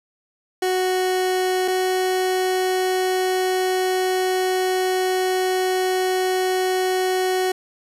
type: tone pair in turn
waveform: 30% pulse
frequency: 370 / 371.3 Hz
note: F#4 / F#4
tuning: 0 / +6 cents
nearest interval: unison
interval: 6 cents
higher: second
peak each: -16 / -16 dBFS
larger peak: neither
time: 0.62-1.68 / 1.68-7.52 s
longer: second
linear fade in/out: 5 ms
effects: resampled to 32000 Hz + 8-bit